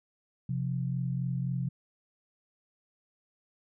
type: tone pair together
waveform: sine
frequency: 130.81 / 174.61 Hz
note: C3 / F3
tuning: 0 / 0 cents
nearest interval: perfect fourth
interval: 500 cents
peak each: -30 / -34 dBFS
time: 0.49-1.69 s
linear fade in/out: 5 ms
effects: none

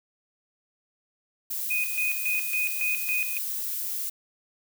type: noise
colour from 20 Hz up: violet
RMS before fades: -31 dBFS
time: 1.5-4.1 s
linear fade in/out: 10 ms
type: tone with tremolo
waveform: sine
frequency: 2489 Hz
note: D#7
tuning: in tune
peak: -24 dBFS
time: 1.7-3.38 s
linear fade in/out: 10 ms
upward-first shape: square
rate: 3.6 Hz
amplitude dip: 70%
effects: none

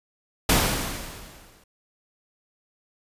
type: noise with exponential decay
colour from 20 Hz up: pink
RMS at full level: -17 dBFS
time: 0.49-1.64 s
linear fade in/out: 5 ms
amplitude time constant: 250 ms
effects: resampled to 32000 Hz

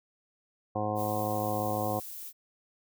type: harmonic tone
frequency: 105.8 Hz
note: G#2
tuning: 33 cents sharp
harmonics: 1 / 2 / 3 / 4 / 5 / 6 / 7 / 8 / 9 / 10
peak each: -36 / -38 / -38 / -42 / -34 / -43 / -33 / -44 / -43 / -40 dBFS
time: 0.75-2 s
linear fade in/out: 10 ms
type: noise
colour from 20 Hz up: violet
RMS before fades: -42 dBFS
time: 0.95-2.33 s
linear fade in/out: 50 ms
effects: none

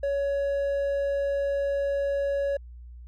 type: tone with hard clipping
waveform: sine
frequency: 560 Hz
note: C#5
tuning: 18 cents sharp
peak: -25 dBFS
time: 0.03-2.57 s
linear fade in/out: 5 ms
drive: 3 dB
effects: added 60 Hz sine -41 dBFS peak until 3.07 s

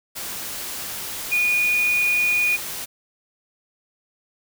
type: tone in noise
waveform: sine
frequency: 2453 Hz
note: D#7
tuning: 25 cents flat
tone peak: -17 dBFS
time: 1.31-2.57 s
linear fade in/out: 20 ms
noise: white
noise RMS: -31 dBFS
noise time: 0.15-2.86 s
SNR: +11 dB
effects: none

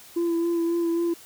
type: tone with vibrato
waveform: sine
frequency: 338.2 Hz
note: E4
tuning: 44 cents sharp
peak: -19 dBFS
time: 0.16-1.14 s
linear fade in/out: 10 ms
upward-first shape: sine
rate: 3.7 Hz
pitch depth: 21 cents each way
effects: tanh soft clip ceiling -20 dBFS + white hiss -48 dBFS RMS until 1.25 s

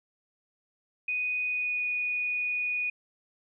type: tone with pitch glide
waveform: sine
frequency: 2487 to 2468 Hz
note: D#7 to D#7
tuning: -1 to -15 cents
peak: -27 dBFS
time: 1.08-2.9 s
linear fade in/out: 5 ms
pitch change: -14 cents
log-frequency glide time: 1.46-1.85 s
effects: none

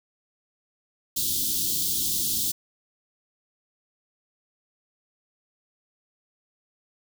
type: band-stop noise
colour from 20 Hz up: white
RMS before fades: -26 dBFS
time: 1.16-2.52 s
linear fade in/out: 10 ms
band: 360 to 3300 Hz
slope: 48 dB/octave
effects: none

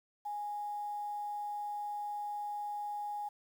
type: tone with quantisation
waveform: sine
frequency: 828 Hz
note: G#5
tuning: 5 cents flat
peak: -36 dBFS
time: 0.25-3.29 s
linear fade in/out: 10 ms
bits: 10
effects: none

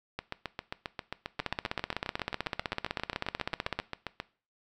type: two click trains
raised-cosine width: 0.3 ms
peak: -14 / -18 dBFS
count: 39 / 31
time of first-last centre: 1.4-3.79 / 0.19-4.201 s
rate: 15.9 / 7.48 Hz
effects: noise-tail reverb RT60 0.4 s tail -19 dB re dry

